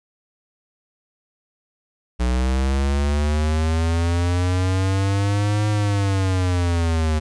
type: linear two-way sweep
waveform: square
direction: up then down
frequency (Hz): 60.5 to 106 to 76.6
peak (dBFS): -18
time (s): 2.19-7.2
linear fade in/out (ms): 20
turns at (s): 5.68
effects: resampled to 22050 Hz + 10-bit